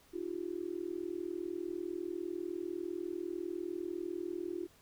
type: tone with amplitude modulation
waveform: sine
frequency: 349.2 Hz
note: F4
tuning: in tune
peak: -32 dBFS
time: 0.13-4.67 s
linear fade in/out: 20 ms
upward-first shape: sine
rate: 40 Hz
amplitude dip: 100%
effects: pink hiss -64 dBFS RMS until 4.81 s